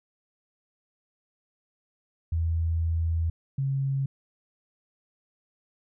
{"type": "tone pair in turn", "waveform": "sine", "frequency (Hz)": [82.41, 136.26], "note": ["E2", "C#3"], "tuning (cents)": [0, -29], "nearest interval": "major sixth", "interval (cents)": 871, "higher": "second", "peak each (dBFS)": [-23, -24], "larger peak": "first", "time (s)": [[2.32, 3.3], [3.58, 4.06]], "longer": "first", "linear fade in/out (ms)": 5, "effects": []}